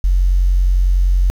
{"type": "tone", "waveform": "sine", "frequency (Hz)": 45.4, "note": "F#1", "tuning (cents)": -32, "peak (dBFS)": -9, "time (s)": [0.04, 1.3], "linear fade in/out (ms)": 0, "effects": ["tanh soft clip ceiling -5 dBFS", "7-bit"]}